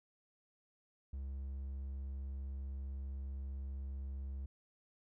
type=tone; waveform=triangle; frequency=67.7 Hz; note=C#2; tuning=40 cents flat; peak=-38 dBFS; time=1.13-4.46 s; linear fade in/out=5 ms; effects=none